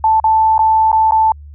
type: tone with dropouts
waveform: sine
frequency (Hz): 880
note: A5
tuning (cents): 0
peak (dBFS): -8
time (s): 0.04-1.32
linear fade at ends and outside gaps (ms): 2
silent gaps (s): 0.2-0.241 / 0.58-0.591 / 0.917-0.928 / 1.11-1.12
effects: added 73 Hz sine -32 dBFS peak until 1.54 s